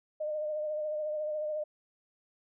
sine tone with vibrato, 609 Hz, D#5, 37 cents flat, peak -31 dBFS, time 0.2-1.64 s, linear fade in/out 10 ms, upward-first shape triangle, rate 14 Hz, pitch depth 36 cents each way, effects none

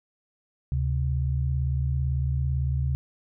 sine tone pair together, 73.42 / 131.31 Hz, D2 / C3, 0 / +7 cents, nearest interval minor seventh, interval 1007 cents, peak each -25 / -26 dBFS, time 0.72-2.95 s, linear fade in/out 0 ms, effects none

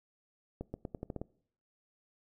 accelerating click train, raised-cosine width 2 ms, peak -25 dBFS, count 8, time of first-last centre 0.61-1.215 s, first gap 130 ms, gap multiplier 0.86, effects noise-tail reverb RT60 0.6 s tail -22 dB re dry

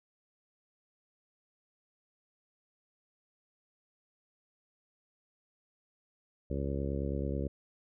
harmonic tone, 69.3 Hz, C#2, in tune, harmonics 1 / 2 / 3 / 4 / 5 / 6 / 7 / 8, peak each -35 / -38 / -40 / -41 / -42 / -43 / -43 / -44 dBFS, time 6.5-7.48 s, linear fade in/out 5 ms, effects none

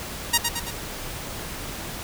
5% pulse tone with echo, 940 Hz, A#5, 14 cents sharp, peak -4 dBFS, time 0.33-0.38 s, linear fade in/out 10 ms, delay 110 ms, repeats 3, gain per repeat -5 dB, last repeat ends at 0.71 s, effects pink hiss -34 dBFS RMS until 2.03 s

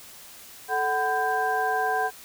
sine tone cluster, 437.9 / 749 / 1007 / 1581 Hz, A4 / F#5 / B5 / G6, -8 / +21 / +33 / +14 cents, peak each -30 / -25 / -31 / -28 dBFS, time 0.68-2.11 s, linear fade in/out 50 ms, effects white hiss -46 dBFS RMS until 2.24 s

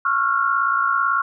sine tone cluster, 1099 / 1360 / 1418 Hz, C#6 / F6 / F6, -15 / -46 / +26 cents, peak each -21 dBFS, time 0.05-1.22 s, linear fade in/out 5 ms, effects none

